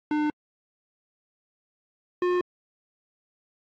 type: tone pair in turn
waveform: square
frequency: 300.6 / 358.1 Hz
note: D4 / F4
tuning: +40 / +43 cents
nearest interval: minor third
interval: 303 cents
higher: second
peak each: -23 / -22 dBFS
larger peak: second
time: 0.11-0.3 / 2.22-2.41 s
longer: neither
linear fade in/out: 2 ms
effects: low-pass 2000 Hz 12 dB/octave + AAC 48 kbps